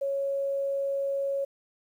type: tone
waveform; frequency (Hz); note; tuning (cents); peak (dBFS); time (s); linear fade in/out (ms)
sine; 553; C#5; -4; -26; 0.01-1.45; 10
effects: 10-bit